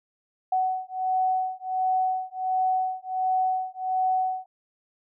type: beating tone pair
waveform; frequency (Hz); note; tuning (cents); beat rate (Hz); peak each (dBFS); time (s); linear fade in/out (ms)
sine; 747 / 748.4; F#5 / F#5; +16 / +20; 1.4; -26 / -26; 0.52-4.46; 5
effects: none